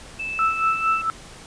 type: tone with pitch glide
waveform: sine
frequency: 2632 to 2650 Hz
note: E7 to E7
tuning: -3 to +9 cents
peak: -26 dBFS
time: 0.19-1.02 s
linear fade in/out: 10 ms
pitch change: +12 cents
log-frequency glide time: 0.69-0.91 s
type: tone with tremolo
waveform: sine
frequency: 1318.5 Hz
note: E6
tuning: in tune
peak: -16 dBFS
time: 0.39-1.1 s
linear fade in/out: 0 ms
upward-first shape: sine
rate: 4.4 Hz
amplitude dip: 75%
effects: pink hiss -42 dBFS RMS until 1.46 s + resampled to 22050 Hz